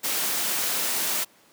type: noise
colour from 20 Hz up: white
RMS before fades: -26 dBFS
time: 0.03-1.25 s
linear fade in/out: 20 ms
effects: pink hiss -57 dBFS RMS until 1.52 s + high-pass 200 Hz 12 dB/octave